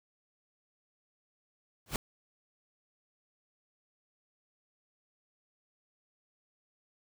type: noise with exponential growth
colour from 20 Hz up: pink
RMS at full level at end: -28 dBFS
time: 1.86-1.96 s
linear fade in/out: 2 ms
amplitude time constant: 21 ms
effects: none